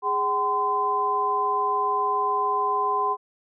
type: tone cluster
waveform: sine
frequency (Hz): 413.5 / 762 / 1025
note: G#4 / G5 / C6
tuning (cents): -8 / -49 / -36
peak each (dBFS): -29 / -29 / -22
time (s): 0.02-3.17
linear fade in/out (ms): 50
effects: none